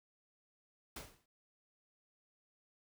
pink noise with exponential decay, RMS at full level -43 dBFS, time 0.96-1.26 s, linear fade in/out 5 ms, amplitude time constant 64 ms, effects none

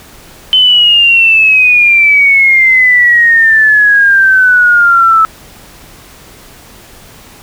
sine exponential sweep, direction down, 3060 to 1305 Hz, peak -3 dBFS, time 0.53-5.25 s, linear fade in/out 0 ms, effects pink hiss -36 dBFS RMS until 7.42 s

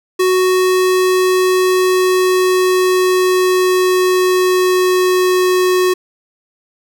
square tone with pitch glide, 370 to 366.6 Hz, F#4 to F#4, 0 to -16 cents, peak -11 dBFS, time 0.19-5.94 s, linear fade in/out 10 ms, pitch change -16 cents, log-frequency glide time 1.58-5.83 s, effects none

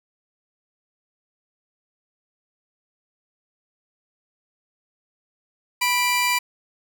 sawtooth tone pair together, 985 / 2361 Hz, B5 / D7, -5 / +9 cents, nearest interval octave + minor third, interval 1514 cents, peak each -18 dBFS, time 5.81-6.39 s, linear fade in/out 10 ms, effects none

